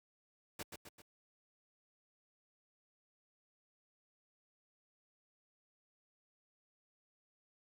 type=noise with echo; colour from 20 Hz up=pink; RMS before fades=-44 dBFS; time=0.59-0.63 s; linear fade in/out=5 ms; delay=130 ms; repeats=3; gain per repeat=-5 dB; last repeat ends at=1.02 s; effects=high-pass 60 Hz 12 dB/octave